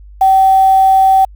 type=tone with quantisation; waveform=sine; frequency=768 Hz; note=G5; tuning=36 cents flat; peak=-5 dBFS; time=0.21-1.25 s; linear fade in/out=5 ms; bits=5; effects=added 50 Hz sine -33 dBFS peak until 1.35 s